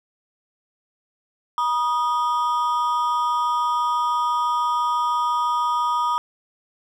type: ring-modulated tone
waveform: triangle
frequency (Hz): 1100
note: C#6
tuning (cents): -14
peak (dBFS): -14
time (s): 1.58-6.18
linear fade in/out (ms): 0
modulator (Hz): 137
effects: none